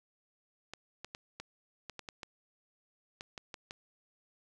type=clicks; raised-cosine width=0.2 ms; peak=-25 dBFS; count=12; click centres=0.736 / 1.046 / 1.149 / 1.4 / 1.897 / 1.993 / 2.088 / 2.232 / 3.209 / 3.378 / 3.542 / 3.709 s; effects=none